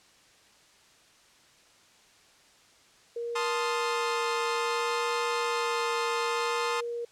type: tone with vibrato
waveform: sine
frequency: 470 Hz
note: A#4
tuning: 14 cents sharp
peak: -31 dBFS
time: 3.16-7.05 s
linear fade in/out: 5 ms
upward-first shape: sine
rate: 0.61 Hz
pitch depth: 12 cents each way
type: chord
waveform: sawtooth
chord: F dominant seventh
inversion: first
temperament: equal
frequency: 880 / 1046.5 / 1244.5 / 1396.9 Hz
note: A5 / C6 / Eb6 / F6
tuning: 0 / 0 / 0 / 0 cents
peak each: -30 / -29 / -30 / -35 dBFS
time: 3.35-6.81 s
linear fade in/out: 10 ms
effects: white hiss -59 dBFS RMS until 7.11 s + low-pass 7000 Hz 12 dB/octave